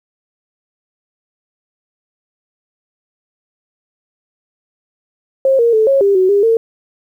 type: tone with pitch steps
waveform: sine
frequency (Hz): 535 / 467.7 / 437.4 / 546 / 398.7 / 373.2 / 403.9 / 454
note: C5 / A#4 / A4 / C#5 / G4 / F#4 / G#4 / A#4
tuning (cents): +38 / +6 / -10 / -26 / +29 / +15 / -48 / -46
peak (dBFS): -8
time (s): 5.45-6.57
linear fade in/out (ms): 2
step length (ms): 140
effects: 8-bit